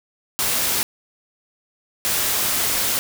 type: noise bursts at uneven times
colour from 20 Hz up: white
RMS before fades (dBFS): -21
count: 2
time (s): 0.39-0.83 / 2.05-2.99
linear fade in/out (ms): 0
effects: none